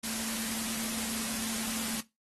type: tone in noise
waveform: sine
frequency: 223.6 Hz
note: A3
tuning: 28 cents sharp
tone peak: -38 dBFS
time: 0.03-2.01 s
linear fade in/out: 10 ms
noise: white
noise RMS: -35 dBFS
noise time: 0.03-2.01 s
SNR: -6 dB
effects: noise-tail reverb RT60 0.2 s tail -17 dB re dry + AAC 32 kbps